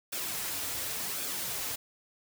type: noise with flanger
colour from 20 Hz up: white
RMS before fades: -35 dBFS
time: 0.12-1.76 s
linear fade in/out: 10 ms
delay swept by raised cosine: 0.99 to 5.49 ms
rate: 0.91 Hz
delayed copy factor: -0.55
effects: none